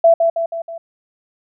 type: tone with echo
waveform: sine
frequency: 667 Hz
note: E5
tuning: 20 cents sharp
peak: -6 dBFS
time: 0.04-0.14 s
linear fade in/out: 5 ms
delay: 160 ms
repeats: 4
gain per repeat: -5 dB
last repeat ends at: 0.78 s
effects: none